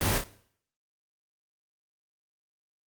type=noise with echo; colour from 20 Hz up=pink; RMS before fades=-27 dBFS; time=0.01-0.18 s; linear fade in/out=2 ms; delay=30 ms; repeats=2; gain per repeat=-6 dB; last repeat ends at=0.24 s; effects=noise-tail reverb RT60 0.6 s tail -17 dB re dry + Opus 24 kbps